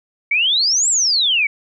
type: exponential two-way sweep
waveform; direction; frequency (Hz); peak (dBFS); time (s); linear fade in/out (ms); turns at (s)
sine; up then down; 2202 to 7902 to 2202; -13; 0.31-1.47; 5; 0.89
effects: none